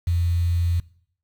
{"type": "tone with quantisation", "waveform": "sine", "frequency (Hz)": 86, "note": "F2", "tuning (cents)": -26, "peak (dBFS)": -18, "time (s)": [0.07, 0.8], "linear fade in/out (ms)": 5, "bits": 7, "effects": ["noise-tail reverb RT60 0.6 s tail -21 dB re dry"]}